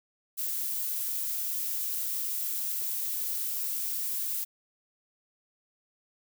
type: noise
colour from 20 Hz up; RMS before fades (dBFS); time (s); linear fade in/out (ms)
violet; -32; 0.37-4.45; 20
effects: none